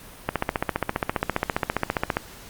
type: click train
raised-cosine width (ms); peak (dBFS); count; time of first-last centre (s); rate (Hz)
0.5; -6; 29; 0.29-2.169; 14.9
effects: pink hiss -44 dBFS RMS until 2.49 s + Opus 32 kbps